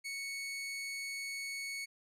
sawtooth tone, 2217 Hz, C#7, in tune, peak -35 dBFS, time 0.04-1.86 s, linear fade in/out 20 ms, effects low-pass 12000 Hz 12 dB/octave

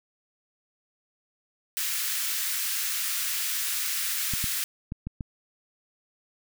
white high-pass noise, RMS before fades -29 dBFS, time 1.77-4.64 s, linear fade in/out 0 ms, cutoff 1400 Hz, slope 24 dB/octave
clicks, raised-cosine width 5 ms, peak -20 dBFS, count 5, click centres 4.337 / 4.442 / 4.921 / 5.07 / 5.208 s
effects none

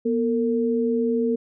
sine tone pair together, 240.9 / 454.4 Hz, B3 / A#4, -43 / -44 cents, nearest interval major seventh, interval 1099 cents, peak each -22 dBFS, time 0.05-1.36 s, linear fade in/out 10 ms, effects none

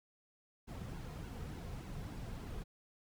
brown noise with flanger, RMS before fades -45 dBFS, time 0.67-2.64 s, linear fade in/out 20 ms, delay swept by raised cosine 1.6 to 3.5 ms, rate 3.4 Hz, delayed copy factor -0.55, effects none

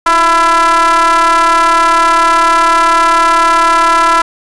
square ring-modulated tone, 169.7 Hz, F3, 49 cents flat, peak -4 dBFS, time 0.06-4.22 s, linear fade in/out 5 ms, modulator 1170 Hz, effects resampled to 24000 Hz + 7-bit

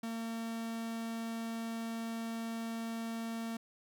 45% pulse tone, 227.8 Hz, A#3, 40 cents flat, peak -37 dBFS, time 0.03-3.57 s, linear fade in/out 5 ms, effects none

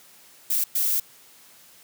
violet noise bursts at uneven times, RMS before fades -23 dBFS, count 2, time 0.5-0.64 / 0.75-1 s, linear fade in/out 5 ms, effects white hiss -52 dBFS RMS until 1.83 s + high-pass 100 Hz 12 dB/octave

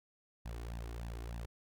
sawtooth tone with flanger, 57.6 Hz, A#1, 20 cents flat, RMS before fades -43 dBFS, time 0.45-1.46 s, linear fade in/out 10 ms, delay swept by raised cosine 1.1 to 2.8 ms, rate 3.3 Hz, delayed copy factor +0.85, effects none

